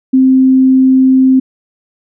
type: tone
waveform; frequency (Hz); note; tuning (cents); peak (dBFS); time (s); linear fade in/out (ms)
sine; 261.6; C4; 0; -4; 0.13-1.4; 10
effects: none